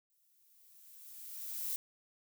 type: noise with exponential growth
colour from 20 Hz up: violet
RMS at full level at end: -36 dBFS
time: 0.1-1.76 s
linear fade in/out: 0 ms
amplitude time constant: 360 ms
effects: none